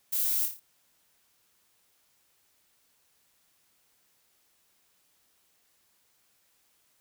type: noise with echo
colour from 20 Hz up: violet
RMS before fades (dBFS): -29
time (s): 0.12-0.46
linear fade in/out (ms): 10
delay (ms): 28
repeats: 5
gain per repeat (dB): -5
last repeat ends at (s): 0.6
effects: white hiss -69 dBFS RMS until 7 s